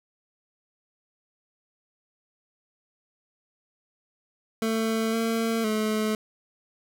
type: tone with pitch steps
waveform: 25% pulse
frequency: 223.2 / 226.8 / 215.8 Hz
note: A3 / A#3 / A3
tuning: +25 / -47 / -33 cents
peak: -20 dBFS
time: 4.62-6.15 s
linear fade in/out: 2 ms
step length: 510 ms
effects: none